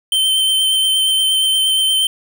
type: tone with vibrato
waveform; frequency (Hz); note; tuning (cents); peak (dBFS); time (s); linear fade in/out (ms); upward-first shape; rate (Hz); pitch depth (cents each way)
square; 3100; G7; -20; -13; 0.12-2.07; 2; sine; 8.5; 13
effects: none